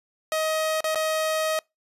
sawtooth tone with dropouts, 630 Hz, D#5, 21 cents sharp, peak -19 dBFS, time 0.32-1.59 s, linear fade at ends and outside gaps 1 ms, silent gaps 0.806-0.842 / 0.947-0.956 s, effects noise-tail reverb RT60 0.2 s tail -26 dB re dry + resampled to 32000 Hz

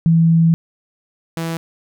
sine / sawtooth tone pair in turn, 164.81 / 164.81 Hz, E3 / E3, 0 / 0 cents, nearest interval unison, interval 0 cents, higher neither, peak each -9 / -17 dBFS, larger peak first, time 0.06-0.54 / 1.37-1.57 s, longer first, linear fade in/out 0 ms, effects none

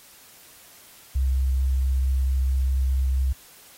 sine tone with vibrato, 65.8 Hz, C2, 10 cents sharp, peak -19 dBFS, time 1.15-3.33 s, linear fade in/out 10 ms, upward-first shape sine, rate 4.5 Hz, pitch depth 8 cents each way, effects white hiss -50 dBFS RMS until 3.77 s + AAC 48 kbps

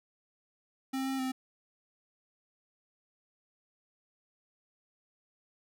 square tone with pitch steps, 265.5 / 266.9 / 260.1 Hz, C4 / C4 / C4, +25 / +35 / -10 cents, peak -32 dBFS, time 0.93-1.32 s, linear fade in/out 10 ms, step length 130 ms, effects none

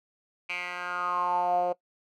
10% pulse tone with band-pass filter sweep, 177.9 Hz, F3, 32 cents sharp, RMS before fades -29 dBFS, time 0.49-1.73 s, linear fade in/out 10 ms, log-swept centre 2400 to 580 Hz, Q 6.4, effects noise-tail reverb RT60 0.1 s tail -20 dB re dry

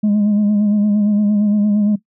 sine tone with vibrato, 207.7 Hz, G#3, in tune, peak -9 dBFS, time 0.03-1.96 s, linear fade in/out 10 ms, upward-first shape sine, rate 8.7 Hz, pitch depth 39 cents each way, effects noise-tail reverb RT60 0.1 s tail -17 dB re dry + tanh soft clip ceiling -10 dBFS

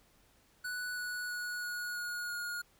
square tone with pitch steps, 1480 / 1470.6 / 1461.3 / 1452.1 / 1442.9 / 1433.7 Hz, F#6 / F#6 / F#6 / F#6 / F#6 / F6, 0 / -11 / -22 / -33 / -44 / +45 cents, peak -37 dBFS, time 0.64-2.62 s, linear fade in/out 10 ms, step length 330 ms, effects pink hiss -67 dBFS RMS until 2.79 s

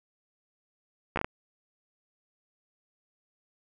slowing click train, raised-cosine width 0.5 ms, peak -14 dBFS, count 5, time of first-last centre 1.16-1.245 s, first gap 13 ms, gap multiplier 1.34, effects none

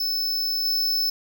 square tone with level steps, 5260 Hz, E8, 5 cents flat, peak -23 / -21 dBFS, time 0-1.1 s, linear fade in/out 5 ms, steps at 0.64 s, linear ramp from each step 20 ms, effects none

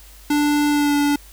square tone with pitch glide, 293.7 to 288.8 Hz, D4 to D4, 0 to -29 cents, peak -16 dBFS, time 0.3-1.16 s, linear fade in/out 5 ms, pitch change -29 cents, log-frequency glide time 0.7-0.95 s, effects added 50 Hz sine -43 dBFS peak until 1.32 s + white hiss -47 dBFS RMS until 1.32 s

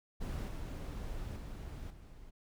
brown noise with level steps, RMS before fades -38 / -41 / -44 / -53 dBFS, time 0.2-2.31 s, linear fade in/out 20 ms, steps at 0.48 / 1.36 / 1.9 s, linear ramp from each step 5 ms, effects none

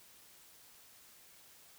silence, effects white hiss -60 dBFS RMS until 1.78 s

